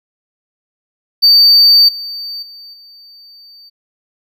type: tone with level steps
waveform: triangle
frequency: 4600 Hz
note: D8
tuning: 37 cents flat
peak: -3 / -21 / -31 / -36 dBFS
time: 1.22-3.7 s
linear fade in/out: 20 ms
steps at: 1.88 / 2.42 / 2.73 s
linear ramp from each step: 10 ms
effects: none